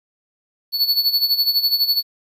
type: tone with tremolo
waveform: square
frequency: 4435 Hz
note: C#8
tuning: in tune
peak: -13 dBFS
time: 0.72-2.03 s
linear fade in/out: 50 ms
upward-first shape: sine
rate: 12 Hz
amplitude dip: 75%
effects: 9-bit